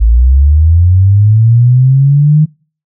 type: linear sweep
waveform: sine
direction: up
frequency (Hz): 52.5 to 155.56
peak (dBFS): -3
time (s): 0-2.46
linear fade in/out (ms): 20
effects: noise-tail reverb RT60 0.4 s tail -25 dB re dry